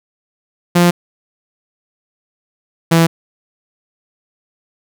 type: tone pair in turn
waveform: sawtooth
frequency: 174.61 / 165.59 Hz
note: F3 / E3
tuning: 0 / +8 cents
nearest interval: minor second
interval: 92 cents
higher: first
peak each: -4 dBFS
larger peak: neither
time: 0.75-0.91 / 2.91-3.07 s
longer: neither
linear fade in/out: 10 ms
effects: none